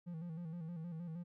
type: tone with vibrato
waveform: triangle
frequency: 167.2 Hz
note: E3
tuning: 25 cents sharp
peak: -40 dBFS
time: 0.06-1.24 s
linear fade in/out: 20 ms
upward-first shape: square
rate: 6.4 Hz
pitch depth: 74 cents each way
effects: none